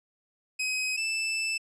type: tone pair in turn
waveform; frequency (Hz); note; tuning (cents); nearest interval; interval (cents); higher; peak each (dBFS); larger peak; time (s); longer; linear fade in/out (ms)
sawtooth; 2530 / 2640; D#7 / E7; +28 / +2; minor second; 74; second; -24; neither; 0.59-0.97 / 0.97-1.58; second; 10
effects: resampled to 22050 Hz